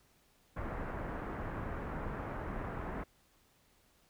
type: low-pass noise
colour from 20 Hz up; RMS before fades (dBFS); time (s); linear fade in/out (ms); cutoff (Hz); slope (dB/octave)
pink; -40; 0.56-3.04; 10; 1700; 24
effects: pink hiss -69 dBFS RMS until 4.09 s